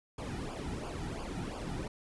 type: noise with flanger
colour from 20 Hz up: brown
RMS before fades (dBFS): -39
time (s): 0.18-1.88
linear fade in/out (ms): 5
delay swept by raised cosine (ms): 0.5 to 1.9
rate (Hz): 2.9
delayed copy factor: -0.8
effects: resampled to 24000 Hz